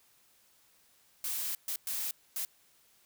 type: noise bursts at uneven times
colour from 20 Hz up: blue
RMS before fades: -35 dBFS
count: 4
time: 1.24-1.55 / 1.68-1.76 / 1.87-2.11 / 2.36-2.45 s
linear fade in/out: 2 ms
effects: white hiss -66 dBFS RMS until 3.05 s